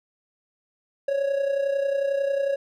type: tone with amplitude modulation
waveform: triangle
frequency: 554.4 Hz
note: C#5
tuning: in tune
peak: -17 dBFS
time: 1.08-2.56 s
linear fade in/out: 5 ms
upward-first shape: sine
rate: 31.1 Hz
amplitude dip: 60%
effects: none